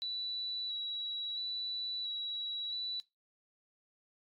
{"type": "tone with vibrato", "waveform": "sine", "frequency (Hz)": 3926, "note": "B7", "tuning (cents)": -11, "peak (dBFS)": -35, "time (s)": [0.02, 3], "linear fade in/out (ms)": 0, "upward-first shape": "square", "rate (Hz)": 0.74, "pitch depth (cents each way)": 14, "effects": ["noise-tail reverb RT60 0.2 s tail -18 dB re dry", "AAC 48 kbps"]}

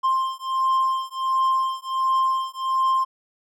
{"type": "beating tone pair", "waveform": "triangle", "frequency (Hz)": [1052, 1053.4], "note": ["C6", "C6"], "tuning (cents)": [9, 11], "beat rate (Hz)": 1.4, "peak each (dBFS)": -21, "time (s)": [0.03, 3.05], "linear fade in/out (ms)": 20, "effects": []}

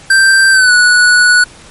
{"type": "tone with pitch glide", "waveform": "square", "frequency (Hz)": [1568, 1471.5], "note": ["G6", "F#6"], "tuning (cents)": [0, -10], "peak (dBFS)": -5, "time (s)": [0.1, 1.44], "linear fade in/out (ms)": 5, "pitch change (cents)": -110, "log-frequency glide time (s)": [0.51, 0.72], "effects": ["pink hiss -37 dBFS RMS until 1.7 s", "MP3 48 kbps"]}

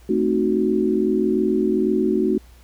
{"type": "chord", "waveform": "sine", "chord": "A diminished seventh", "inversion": "none", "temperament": "equal with one note detuned", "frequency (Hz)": [220, 261.6, 307.6, 370], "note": ["A3", "C4", "Eb4", "Gb4"], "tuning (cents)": [0, 0, -20, 0], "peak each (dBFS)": [-22, -25, -23, -20], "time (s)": [0.09, 2.38], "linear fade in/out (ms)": 5, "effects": ["added 60 Hz sine -45 dBFS peak until 2.63 s", "pink hiss -54 dBFS RMS until 2.63 s"]}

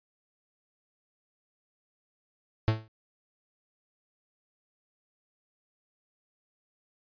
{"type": "tone with exponential decay", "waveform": "45% pulse", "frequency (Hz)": 110, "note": "A2", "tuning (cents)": 0, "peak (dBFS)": -18, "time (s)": [2.68, 2.88], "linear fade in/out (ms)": 0, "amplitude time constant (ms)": 42, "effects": ["resampled to 11025 Hz"]}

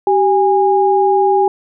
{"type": "tone pair together", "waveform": "sine", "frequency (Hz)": [386.8, 818.9], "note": ["G4", "G#5"], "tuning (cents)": [-23, -25], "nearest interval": "octave + minor second", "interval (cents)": 1298, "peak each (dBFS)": -12, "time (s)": [0.07, 1.48], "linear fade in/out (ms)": 2, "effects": []}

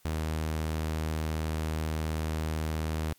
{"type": "tone", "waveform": "sawtooth", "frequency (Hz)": 78.6, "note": "D#2", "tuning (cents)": 18, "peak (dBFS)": -25, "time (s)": [0.05, 3.13], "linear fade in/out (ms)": 0, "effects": ["white hiss -63 dBFS RMS until 3.18 s", "MP3 96 kbps"]}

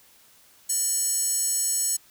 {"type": "tone with high-pass filter", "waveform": "square", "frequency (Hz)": 604, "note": "D5", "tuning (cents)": 48, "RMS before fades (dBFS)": -25, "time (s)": [0.69, 1.97], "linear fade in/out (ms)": 10, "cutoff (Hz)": 7800, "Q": 4.8, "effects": ["white hiss -56 dBFS RMS until 2.1 s"]}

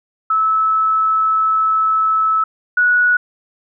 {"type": "tone pair in turn", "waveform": "sine", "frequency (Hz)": [1303, 1465.1], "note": ["E6", "F#6"], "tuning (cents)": [-20, -17], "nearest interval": "major second", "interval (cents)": 203, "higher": "second", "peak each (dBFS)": [-12, -10], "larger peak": "second", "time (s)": [[0.3, 2.44], [2.77, 3.17]], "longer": "first", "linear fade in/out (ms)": 5, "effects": []}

